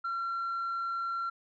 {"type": "tone", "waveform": "sine", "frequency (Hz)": 1365, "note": "F6", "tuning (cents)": -40, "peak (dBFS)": -29, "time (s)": [0.04, 1.3], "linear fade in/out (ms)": 10, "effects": ["tanh soft clip ceiling -29 dBFS"]}